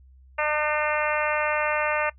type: harmonic tone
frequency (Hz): 301.7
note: D4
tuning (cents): +47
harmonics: 2 / 3 / 4 / 5 / 6 / 7 / 8 / 9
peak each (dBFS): -27 / -29 / -30 / -31 / -32 / -32 / -33 / -34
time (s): 0.38-2.1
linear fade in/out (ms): 10
effects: noise-tail reverb RT60 0.1 s tail -20 dB re dry + added 65 Hz sine -49 dBFS peak until 2.18 s